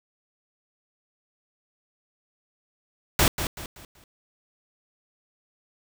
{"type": "noise with echo", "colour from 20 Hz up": "pink", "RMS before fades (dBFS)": -19, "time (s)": [3.19, 3.28], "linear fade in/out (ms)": 2, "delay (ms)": 190, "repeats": 4, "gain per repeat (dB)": -9, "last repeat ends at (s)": 4.04, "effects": []}